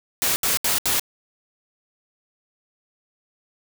white noise bursts, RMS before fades -21 dBFS, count 4, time 0.22-0.996 s, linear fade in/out 0 ms, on 140 ms, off 72 ms, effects none

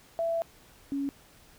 sine tone pair in turn, 666 / 278.7 Hz, E5 / C#4, +18 / +9 cents, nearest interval octave + minor third, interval 1509 cents, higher first, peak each -26 / -28 dBFS, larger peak first, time 0.19-0.42 / 0.92-1.09 s, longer first, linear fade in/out 0 ms, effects pink hiss -57 dBFS RMS until 1.58 s

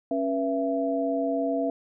sine tone cluster, 275.5 / 485.4 / 668 Hz, C#4 / B4 / E5, -11 / -30 / +23 cents, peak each -27 / -31 / -27 dBFS, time 0.11-1.7 s, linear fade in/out 2 ms, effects none

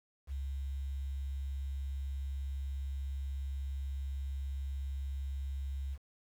sine tone with quantisation, 68.3 Hz, C#2, 25 cents flat, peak -35 dBFS, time 0.27-5.98 s, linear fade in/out 50 ms, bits 10, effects none

